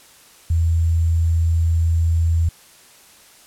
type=tone with sample-and-hold; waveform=sine; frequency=82.7 Hz; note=E2; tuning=6 cents sharp; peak=-14 dBFS; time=0.5-2.49 s; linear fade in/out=5 ms; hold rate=7350 Hz; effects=white hiss -48 dBFS RMS until 3.46 s + low-pass 12000 Hz 12 dB/octave